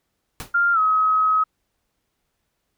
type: noise with exponential decay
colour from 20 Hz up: pink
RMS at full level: -29 dBFS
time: 0.4-0.55 s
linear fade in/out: 0 ms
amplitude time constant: 32 ms
type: tone with pitch glide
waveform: sine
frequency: 1396.9 to 1273.6 Hz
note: F6 to D#6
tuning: 0 to +40 cents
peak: -15 dBFS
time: 0.54-1.44 s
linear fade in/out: 10 ms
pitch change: -160 cents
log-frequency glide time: 0.73-0.79 s
effects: pink hiss -74 dBFS RMS until 2.77 s